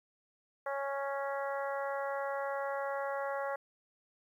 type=harmonic tone; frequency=277.2 Hz; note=C#4; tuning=in tune; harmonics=2 / 3 / 4 / 5 / 6 / 7; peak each=-36 / -40 / -42 / -44 / -46 / -47 dBFS; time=0.66-3.56 s; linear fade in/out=5 ms; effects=11-bit